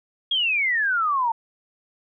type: exponential sweep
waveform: sine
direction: down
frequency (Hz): 3322 to 890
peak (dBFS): -19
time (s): 0.31-1.32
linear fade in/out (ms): 5
effects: none